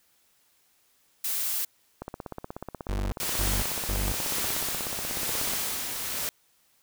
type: noise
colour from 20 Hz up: blue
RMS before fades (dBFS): -29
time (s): 1.24-1.65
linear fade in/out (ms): 5
type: click train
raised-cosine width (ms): 1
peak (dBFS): -21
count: 59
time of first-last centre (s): 2.02-5.535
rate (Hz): 16.5
type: tone bursts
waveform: 35% pulse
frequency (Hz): 49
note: G1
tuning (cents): 0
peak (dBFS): -25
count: 3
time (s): 2.89-4.12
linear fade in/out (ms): 0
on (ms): 230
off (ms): 270
type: noise with tremolo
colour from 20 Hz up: white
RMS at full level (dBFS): -29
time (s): 3.2-6.29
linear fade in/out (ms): 0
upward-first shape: sine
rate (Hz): 1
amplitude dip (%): 40
effects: white hiss -66 dBFS RMS until 6.82 s